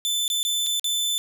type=tone with dropouts; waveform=sawtooth; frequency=3523 Hz; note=A7; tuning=1 cent sharp; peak=-19 dBFS; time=0.05-1.18 s; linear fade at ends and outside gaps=0 ms; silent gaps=0.279-0.301 / 0.43-0.45 / 0.664-0.668 / 0.796-0.843 s; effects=none